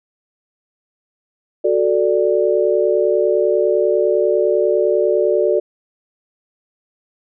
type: chord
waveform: sine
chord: D major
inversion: first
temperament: equal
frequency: 370 / 440 / 587.3 Hz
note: F#4 / A4 / D5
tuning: 0 / 0 / 0 cents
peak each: -17 dBFS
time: 1.64-5.6 s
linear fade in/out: 10 ms
effects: none